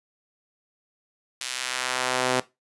sawtooth tone with high-pass filter sweep, 127.4 Hz, C3, 46 cents flat, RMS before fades -27 dBFS, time 1.41-2.4 s, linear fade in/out 0 ms, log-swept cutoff 3300 to 390 Hz, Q 0.72, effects noise-tail reverb RT60 0.2 s tail -17 dB re dry + resampled to 24000 Hz

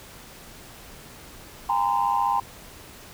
sine tone cluster, 809 / 929 / 1024 Hz, G#5 / A#5 / C6, -46 / -6 / -38 cents, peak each -24 dBFS, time 1.69-2.4 s, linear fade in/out 5 ms, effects tanh soft clip ceiling -12 dBFS + pink hiss -45 dBFS RMS until 3.13 s

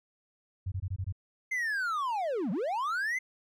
sine tone bursts, 93.9 Hz, F#2, 26 cents sharp, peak -30 dBFS, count 6, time 0.66-1.125 s, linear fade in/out 10 ms, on 60 ms, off 21 ms
triangle linear two-way sweep, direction down then up, 2102 to 164.81 to 2102 Hz, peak -27 dBFS, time 1.51-3.19 s, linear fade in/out 10 ms, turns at 2.51 s
effects none

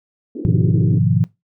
white band-pass noise, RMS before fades -27 dBFS, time 0.35-0.99 s, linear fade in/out 5 ms, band 260 to 380 Hz, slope 48 dB/octave
sine chord, F half-diminished seventh, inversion first, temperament equal with one note detuned, 103.83 / 123.47 / 153.87 / 174.61 Hz, Ab2 / Cb3 / Eb3 / F3, 0 / 0 / -19 / 0 cents, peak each -18 dBFS, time 0.45-1.24 s, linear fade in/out 0 ms
effects noise-tail reverb RT60 0.2 s tail -20 dB re dry

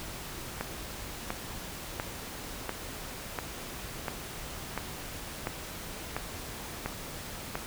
click train, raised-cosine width 0.5 ms, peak -16 dBFS, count 11, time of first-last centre 0.61-7.554 s, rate 1.44 Hz, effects pink hiss -41 dBFS RMS until 7.66 s

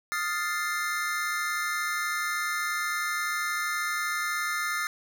square chord, F dominant seventh, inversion third, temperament equal, 1244.5 / 1396.9 / 1760 / 2093 Hz, Eb6 / F6 / A6 / C7, 0 / 0 / 0 / 0 cents, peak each -34 dBFS, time 0.12-4.87 s, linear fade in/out 0 ms, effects none

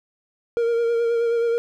triangle tone with vibrato, 466.3 Hz, A#4, 1 cent sharp, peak -16 dBFS, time 0.57-1.58 s, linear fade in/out 0 ms, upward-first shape sine, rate 9.4 Hz, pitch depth 24 cents each way, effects none

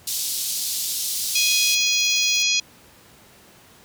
pink band-pass noise, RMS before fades -26 dBFS, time 0.07-1.75 s, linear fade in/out 5 ms, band 4000 to 16000 Hz, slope 24 dB/octave
violet noise with tremolo, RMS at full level -35 dBFS, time 1.1-2.43 s, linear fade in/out 5 ms, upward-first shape square, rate 17 Hz, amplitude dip 40%
harmonic tone, 831 Hz, G#5, 1 cent sharp, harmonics 3 / 4 / 5 / 6 / 7 / 8, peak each -23 / -24 / -25 / -26 / -26 / -27 dBFS, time 1.35-2.6 s, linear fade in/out 5 ms
effects pink hiss -50 dBFS RMS until 3.84 s + high-pass 80 Hz 12 dB/octave

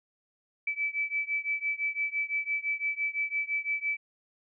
sine beating tone pair, 2305 / 2310.9 Hz, D7 / D7, -33 / -29 cents, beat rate 5.9 Hz, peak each -31 / -32 dBFS, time 0.67-3.97 s, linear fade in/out 5 ms, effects none

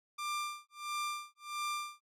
sawtooth tone with tremolo, 1189 Hz, D6, 21 cents sharp, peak -30 dBFS, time 0.18-2.01 s, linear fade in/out 10 ms, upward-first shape sine, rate 1.5 Hz, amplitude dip 100%, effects low-pass 11000 Hz 12 dB/octave

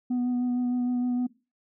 sine tone with vibrato, 246.9 Hz, B3, in tune, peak -21 dBFS, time 0.1-1.27 s, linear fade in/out 10 ms, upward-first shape sine, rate 6.5 Hz, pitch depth 15 cents each way, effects noise-tail reverb RT60 0.3 s tail -20 dB re dry + tanh soft clip ceiling -23 dBFS

